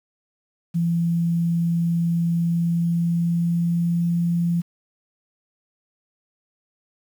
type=tone with pitch glide; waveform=sine; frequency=169 to 171.06 Hz; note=E3 to F3; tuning=+43 to -36 cents; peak=-18 dBFS; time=0.74-4.62 s; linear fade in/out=20 ms; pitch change=+21 cents; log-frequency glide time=2.33-4.17 s; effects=8-bit